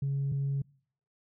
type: tone pair in turn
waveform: sine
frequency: 138.59 / 138.59 Hz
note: C#3 / C#3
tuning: 0 / 0 cents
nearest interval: unison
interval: 0 cents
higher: neither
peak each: -26 dBFS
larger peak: neither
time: 0.02-0.32 / 0.32-0.62 s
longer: neither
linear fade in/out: 5 ms
effects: noise-tail reverb RT60 0.6 s tail -26 dB re dry + tanh soft clip ceiling -25 dBFS